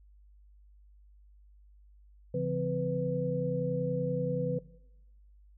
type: tone cluster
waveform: sine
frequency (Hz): 140.7 / 171.2 / 255.6 / 496.9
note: C#3 / F3 / C4 / B4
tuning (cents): +26 / -34 / -40 / +11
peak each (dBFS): -34 / -35 / -40 / -31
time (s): 2.34-4.59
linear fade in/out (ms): 5
effects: noise-tail reverb RT60 1.0 s tail -20 dB re dry + added 50 Hz sine -55 dBFS peak until 5.57 s

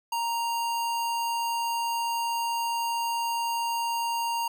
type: tone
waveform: square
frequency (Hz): 932.3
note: A#5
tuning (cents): 0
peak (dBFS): -27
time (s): 0.12-4.48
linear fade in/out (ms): 5
effects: none

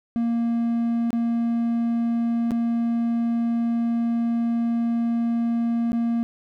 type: tone with dropouts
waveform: triangle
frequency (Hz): 233.1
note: A#3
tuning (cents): 0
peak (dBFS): -18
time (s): 0.16-6.23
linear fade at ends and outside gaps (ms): 0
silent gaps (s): 1.105-1.13 / 2.508-2.517 / 5.919-5.93
effects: none

